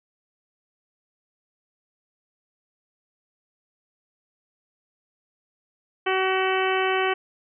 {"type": "harmonic tone", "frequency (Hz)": 378.1, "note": "F#4", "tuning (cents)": 38, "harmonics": [1, 2, 3, 4, 5, 6, 7, 8], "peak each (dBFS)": [-24, -27, -29, -30, -31, -32, -32, -33], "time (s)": [6.06, 7.14], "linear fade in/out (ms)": 10, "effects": []}